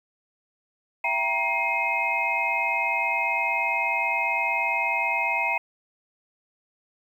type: tone cluster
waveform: sine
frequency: 673 / 782 / 943 / 2128 / 2528 Hz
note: E5 / G5 / A#5 / C7 / D#7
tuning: +36 / -4 / +20 / +29 / +27 cents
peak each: -33 / -32 / -28 / -28 / -26 dBFS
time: 1.04-5.58 s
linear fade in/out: 5 ms
effects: 9-bit